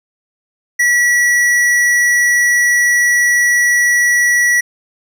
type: tone with tanh clipping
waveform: sine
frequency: 1939 Hz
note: B6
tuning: 32 cents flat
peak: -11 dBFS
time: 0.79-4.61 s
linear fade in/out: 10 ms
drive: 15 dB
effects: none